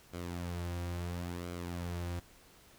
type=tone with flanger; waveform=sawtooth; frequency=87.31 Hz; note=F2; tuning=in tune; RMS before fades=-39 dBFS; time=0.13-2.2 s; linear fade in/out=10 ms; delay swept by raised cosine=1.1 to 4.7 ms; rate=0.73 Hz; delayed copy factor=-0.55; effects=pink hiss -60 dBFS RMS until 2.78 s